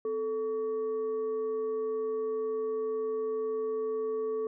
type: tone with frequency modulation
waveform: sine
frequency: 439 Hz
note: A4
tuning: 4 cents flat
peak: -29 dBFS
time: 0.05-4.47 s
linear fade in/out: 2 ms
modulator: 694 Hz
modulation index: 0.32
effects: none